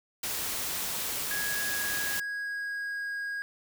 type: noise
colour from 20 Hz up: white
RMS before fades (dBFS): -33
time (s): 0.23-2.2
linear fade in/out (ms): 5
type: tone with pitch glide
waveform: triangle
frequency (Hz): 1661.2 to 1639.3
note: G#6 to G#6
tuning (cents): 0 to -23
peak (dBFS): -30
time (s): 1.31-3.42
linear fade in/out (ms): 0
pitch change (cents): -23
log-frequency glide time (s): 1.51-3.17
effects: none